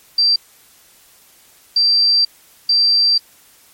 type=tone bursts at uneven times; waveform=sine; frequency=4699 Hz; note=D8; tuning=in tune; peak=-10 dBFS; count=3; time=0.18-0.36 / 1.76-2.25 / 2.69-3.18 s; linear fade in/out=5 ms; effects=white hiss -49 dBFS RMS until 3.73 s + MP3 64 kbps